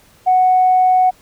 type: tone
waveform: sine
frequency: 740 Hz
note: F#5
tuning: in tune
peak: -8 dBFS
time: 0.26-1.11 s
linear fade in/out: 20 ms
effects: tanh soft clip ceiling -4 dBFS + pink hiss -50 dBFS RMS until 1.21 s